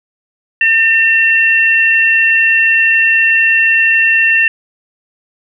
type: tone pair together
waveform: sine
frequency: 1807 / 2718 Hz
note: A6 / F7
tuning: +46 / -48 cents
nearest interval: perfect fifth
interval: 706 cents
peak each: -10 dBFS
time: 0.61-4.48 s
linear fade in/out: 2 ms
effects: none